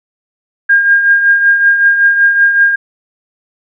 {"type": "tone with tremolo", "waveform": "sine", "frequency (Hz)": 1614, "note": "G#6", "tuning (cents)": -50, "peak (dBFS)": -3, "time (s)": [0.69, 2.76], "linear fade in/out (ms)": 10, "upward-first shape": "triangle", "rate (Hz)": 5.3, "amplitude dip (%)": 60, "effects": []}